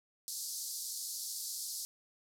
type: band-pass noise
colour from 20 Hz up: pink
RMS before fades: -41 dBFS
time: 0.28-1.85 s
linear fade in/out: 0 ms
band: 4400 to 14000 Hz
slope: 48 dB/octave
effects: none